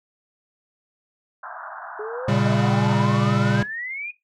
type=band-pass noise; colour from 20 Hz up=white; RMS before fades=-36 dBFS; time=1.43-3.06 s; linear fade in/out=5 ms; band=640 to 1600 Hz; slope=96 dB/octave
type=exponential sweep; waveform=sine; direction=up; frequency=415.3 to 2478 Hz; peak=-28 dBFS; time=1.99-4.11 s; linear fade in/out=5 ms
type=chord; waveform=square; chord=G diminished; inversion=first; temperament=equal with one note detuned; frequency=116.54 / 138.59 / 199.54 Hz; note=Bb2 / Db3 / G3; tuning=0 / 0 / +31 cents; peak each=-23 dBFS; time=2.28-3.63 s; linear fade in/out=5 ms
effects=noise-tail reverb RT60 0.2 s tail -17 dB re dry + low-pass 5000 Hz 12 dB/octave